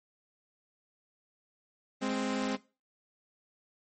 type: tone pair together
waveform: sawtooth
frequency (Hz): 207.7 / 261.7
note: G#3 / C4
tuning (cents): 0 / 0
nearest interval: major third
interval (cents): 400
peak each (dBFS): -30 / -28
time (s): 2.01-2.57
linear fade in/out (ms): 20
effects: noise-tail reverb RT60 0.3 s tail -19 dB re dry + MP3 32 kbps